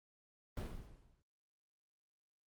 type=noise with exponential decay; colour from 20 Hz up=brown; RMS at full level=-36 dBFS; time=0.57-1.22 s; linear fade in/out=2 ms; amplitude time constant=140 ms; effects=Opus 24 kbps